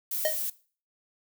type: noise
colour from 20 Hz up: violet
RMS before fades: -31 dBFS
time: 0.11-0.5 s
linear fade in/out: 5 ms
type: tone with exponential decay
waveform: square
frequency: 622.3 Hz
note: D#5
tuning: in tune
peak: -22 dBFS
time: 0.25-0.41 s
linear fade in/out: 2 ms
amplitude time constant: 34 ms
effects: noise-tail reverb RT60 0.4 s tail -19 dB re dry